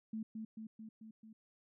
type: tone with echo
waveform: sine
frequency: 220 Hz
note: A3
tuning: in tune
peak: -38 dBFS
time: 0.13-0.23 s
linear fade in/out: 5 ms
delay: 220 ms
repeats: 5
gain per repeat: -3 dB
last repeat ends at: 1.33 s
effects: none